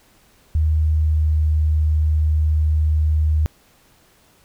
sine tone with pitch glide, 77.78 to 77.11 Hz, D#2 to D#2, 0 to -15 cents, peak -14 dBFS, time 0.55-3.46 s, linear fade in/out 0 ms, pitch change -15 cents, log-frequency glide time 0.82-1.42 s, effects pink hiss -55 dBFS RMS until 4.44 s

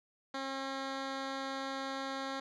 10% pulse tone with low-pass filter, 269.7 Hz, C#4, 47 cents flat, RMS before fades -39 dBFS, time 0.34-2.4 s, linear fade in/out 5 ms, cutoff 4500 Hz, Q 1.2, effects none

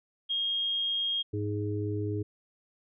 sine tone, 3246 Hz, G#7, 40 cents flat, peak -27 dBFS, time 0.29-1.23 s, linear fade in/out 20 ms
harmonic tone, 103.83 Hz, G#2, in tune, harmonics 1 / 3 / 4, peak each -31 / -35 / -35 dBFS, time 1.33-2.23 s, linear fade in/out 10 ms
effects none

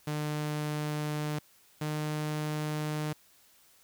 sawtooth tone pair in turn, 150.4 / 152.06 Hz, D3 / D#3, +42 / -39 cents, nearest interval unison, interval 19 cents, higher second, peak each -27 dBFS, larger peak neither, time 0.07-1.39 / 1.81-3.13 s, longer neither, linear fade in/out 5 ms, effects white hiss -62 dBFS RMS until 3.83 s

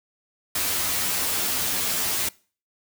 white noise with comb filter, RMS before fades -25 dBFS, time 0.55-2.29 s, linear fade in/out 5 ms, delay 11 ms, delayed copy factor +1, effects noise-tail reverb RT60 0.4 s tail -23 dB re dry

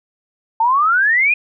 sine exponential sweep, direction up, 880 to 2508 Hz, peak -11 dBFS, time 0.6-1.34 s, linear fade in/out 5 ms, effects none

